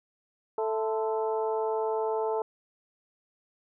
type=harmonic tone with a mistuned harmonic; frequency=220 Hz; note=A3; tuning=in tune; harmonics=2 / 3 / 4 / 5 / 6; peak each=-28 / -35 / -32 / -42 / -45 dBFS; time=0.58-2.42 s; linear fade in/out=2 ms; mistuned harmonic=5; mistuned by=-110 cents; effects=none